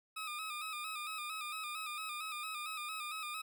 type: tone with vibrato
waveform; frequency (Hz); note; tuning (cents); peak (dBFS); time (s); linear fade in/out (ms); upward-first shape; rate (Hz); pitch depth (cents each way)
20% pulse; 1244.5; D#6; 0; -35; 0.16-3.42; 10; square; 4.4; 50
effects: none